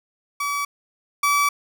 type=tone pair in turn; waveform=30% pulse; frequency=1144 / 1150.2 Hz; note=D6 / D6; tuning=-46 / -36 cents; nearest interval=unison; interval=10 cents; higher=second; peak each=-20 / -14 dBFS; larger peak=second; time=0.4-0.65 / 1.23-1.49 s; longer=second; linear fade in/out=5 ms; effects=none